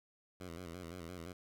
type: tone with vibrato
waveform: 10% pulse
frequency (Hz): 86.9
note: F2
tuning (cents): -8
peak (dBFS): -37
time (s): 0.4-1.33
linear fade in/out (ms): 5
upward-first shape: square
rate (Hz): 5.8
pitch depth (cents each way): 81
effects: none